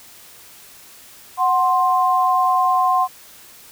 sine tone pair together, 740 / 1050.6 Hz, F#5 / C6, 0 / +7 cents, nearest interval tritone, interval 607 cents, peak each -17 / -16 dBFS, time 1.37-3.08 s, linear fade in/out 50 ms, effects white hiss -44 dBFS RMS until 3.71 s

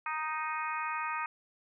harmonic tone, 311.1 Hz, D#4, in tune, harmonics 3 / 4 / 5 / 6 / 7 / 8, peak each -37 / -36 / -42 / -43 / -44 / -41 dBFS, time 0.06-1.26 s, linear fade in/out 2 ms, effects none

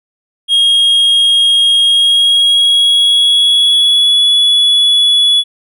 triangle tone with pitch glide, 3262 to 3402 Hz, G#7 to G#7, -32 to +41 cents, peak -5 dBFS, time 0.48-5.44 s, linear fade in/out 50 ms, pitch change +73 cents, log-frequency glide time 1.85-4.22 s, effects none

